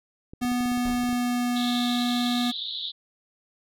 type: clicks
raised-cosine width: 3 ms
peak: -28 dBFS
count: 12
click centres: 0.335 / 0.419 / 0.45 / 0.517 / 0.607 / 0.658 / 0.717 / 0.775 / 0.897 / 1.036 / 1.091 / 1.129 s
type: tone with pitch glide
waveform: square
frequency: 245.8 to 243.3 Hz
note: B3 to B3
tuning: -8 to -26 cents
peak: -24 dBFS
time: 0.41-2.52 s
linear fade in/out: 20 ms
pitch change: -18 cents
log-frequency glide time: 0.52-1.88 s
type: noise with exponential decay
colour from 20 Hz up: brown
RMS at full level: -32 dBFS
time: 0.85-1.31 s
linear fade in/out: 0 ms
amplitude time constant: 100 ms
type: band-pass noise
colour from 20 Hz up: white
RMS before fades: -33 dBFS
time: 1.55-2.92 s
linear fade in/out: 20 ms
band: 3400 to 4000 Hz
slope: 96 dB/octave
effects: none